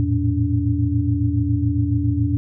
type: tone cluster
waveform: sine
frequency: 84.7 / 108.6 / 115.8 / 287.4 Hz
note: E2 / A2 / A#2 / D4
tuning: +48 / -22 / -11 / -37 cents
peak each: -22 dBFS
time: 0-2.37 s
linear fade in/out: 0 ms
effects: none